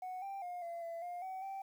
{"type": "tone with pitch steps", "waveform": "sine", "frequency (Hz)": [739, 787, 712, 682, 672, 707, 756, 778], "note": ["F#5", "G5", "F5", "F5", "E5", "F5", "F#5", "G5"], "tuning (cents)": [-2, 7, 33, -41, 33, 21, 37, -13], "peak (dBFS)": -38, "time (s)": [0.02, 1.62], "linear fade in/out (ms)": 5, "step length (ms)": 200, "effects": ["tanh soft clip ceiling -39 dBFS", "11-bit"]}